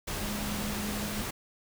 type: tone in noise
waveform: sine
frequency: 207.7 Hz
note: G#3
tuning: in tune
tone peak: -35 dBFS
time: 0.21-1.22 s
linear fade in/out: 10 ms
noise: pink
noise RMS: -35 dBFS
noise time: 0.07-1.31 s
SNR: -3 dB
effects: none